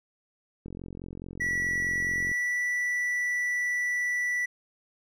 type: click train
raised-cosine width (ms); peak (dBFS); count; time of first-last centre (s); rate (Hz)
3; -27; 75; 0.66-2.315; 44.7
type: tone with pitch glide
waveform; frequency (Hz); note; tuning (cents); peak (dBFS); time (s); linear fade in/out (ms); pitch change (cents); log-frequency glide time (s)
triangle; 1946 to 1962.9; B6 to B6; -26 to -11; -24; 1.4-4.46; 10; +15; 1.96-2.63
effects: none